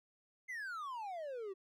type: exponential sweep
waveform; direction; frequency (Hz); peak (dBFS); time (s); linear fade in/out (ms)
triangle; down; 2111 to 370; -39; 0.48-1.54; 20
effects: none